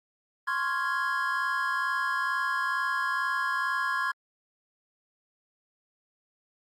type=chord; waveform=triangle; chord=Db major seventh; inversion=third; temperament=equal; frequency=1046.5 / 1108.7 / 1396.9 / 1661.2 Hz; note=C6 / Db6 / F6 / Ab6; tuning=0 / 0 / 0 / 0 cents; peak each=-29 / -33 / -32 / -28 dBFS; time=0.47-4.12 s; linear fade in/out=10 ms; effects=Opus 48 kbps